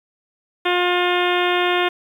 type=harmonic tone; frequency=356.1 Hz; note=F4; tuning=34 cents sharp; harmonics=1 / 2 / 3 / 4 / 5 / 6 / 7 / 8 / 9 / 10; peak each=-20 / -23 / -25 / -26 / -27 / -28 / -28 / -29 / -30 / -30 dBFS; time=0.65-1.89 s; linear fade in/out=10 ms; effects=8-bit